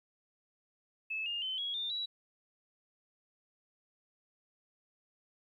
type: tone with pitch steps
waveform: sine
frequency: 2606 / 2825 / 3063 / 3322 / 3601 / 3905 Hz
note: E7 / F7 / G7 / G#7 / A7 / B7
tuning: -20 / +19 / -41 / 0 / +39 / -20 cents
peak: -34 dBFS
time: 1.1-2.06 s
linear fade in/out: 10 ms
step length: 160 ms
effects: 12-bit